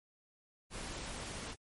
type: noise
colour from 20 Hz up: pink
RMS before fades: -43 dBFS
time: 0.7-1.56 s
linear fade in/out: 50 ms
effects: MP3 48 kbps